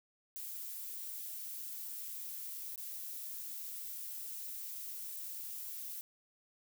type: noise with dropouts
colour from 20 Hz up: violet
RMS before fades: -44 dBFS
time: 0.36-6.01 s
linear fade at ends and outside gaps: 0 ms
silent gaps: 2.758-2.778 s
effects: none